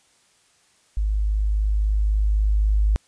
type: tone with level ramp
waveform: sine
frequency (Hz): 51.91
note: G#1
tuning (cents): 0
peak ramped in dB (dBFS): -19 to -15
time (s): 0.97-2.96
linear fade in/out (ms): 0
effects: white hiss -60 dBFS RMS until 3.07 s + resampled to 22050 Hz